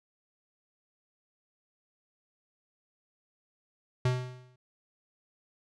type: tone with exponential decay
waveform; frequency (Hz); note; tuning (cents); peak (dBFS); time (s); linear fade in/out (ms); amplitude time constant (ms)
square; 126.1; B2; +36; -23; 4.05-4.56; 5; 110
effects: low-pass 6000 Hz 12 dB/octave